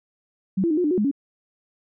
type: tone with pitch steps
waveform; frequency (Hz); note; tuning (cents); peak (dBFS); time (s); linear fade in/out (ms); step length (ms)
sine; 190.7 / 336.9 / 305.4 / 357.9 / 297.6 / 364.6 / 209.2 / 279.7; G3 / E4 / D#4 / F4 / D4 / F#4 / G#3 / C#4; -47 / +38 / -32 / +42 / +23 / -25 / +13 / +16; -18; 0.57-1.114; 10; 68
effects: none